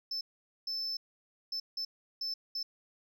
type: tone bursts at uneven times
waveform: sine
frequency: 5274 Hz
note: E8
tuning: in tune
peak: -31 dBFS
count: 6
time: 0.11-0.21 / 0.67-0.97 / 1.52-1.6 / 1.77-1.85 / 2.21-2.34 / 2.55-2.63 s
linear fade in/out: 5 ms
effects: tanh soft clip ceiling -32 dBFS